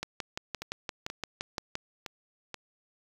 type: two click trains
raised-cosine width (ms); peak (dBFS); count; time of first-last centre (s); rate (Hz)
0.2; -16 / -20; 11 / 5; 0.03-1.754 / 0.62-2.543; 5.8 / 2.08
effects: 7-bit